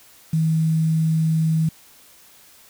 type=tone with quantisation; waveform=sine; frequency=160 Hz; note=D#3; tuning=49 cents sharp; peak=-16 dBFS; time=0.33-1.69 s; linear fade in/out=5 ms; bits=7; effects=white hiss -50 dBFS RMS until 2.69 s